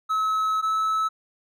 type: tone pair in turn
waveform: triangle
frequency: 1290 / 1301.2 Hz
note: E6 / E6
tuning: -38 / -23 cents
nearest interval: unison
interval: 15 cents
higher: second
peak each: -19 dBFS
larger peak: neither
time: 0.09-0.62 / 0.62-1.09 s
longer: first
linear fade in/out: 20 ms
effects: none